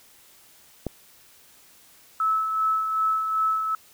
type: click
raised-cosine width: 2 ms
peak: -14 dBFS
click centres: 0.867 s
type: tone with tremolo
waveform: sine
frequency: 1302 Hz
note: E6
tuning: 22 cents flat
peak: -19 dBFS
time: 2.2-3.75 s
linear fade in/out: 2 ms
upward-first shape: sine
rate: 2.6 Hz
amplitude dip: 45%
effects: white hiss -54 dBFS RMS until 3.93 s